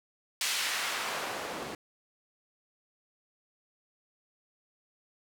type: noise with band-pass filter sweep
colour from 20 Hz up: white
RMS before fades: -34 dBFS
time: 0.41-1.75 s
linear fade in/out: 2 ms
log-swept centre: 3400 to 330 Hz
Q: 0.74
effects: none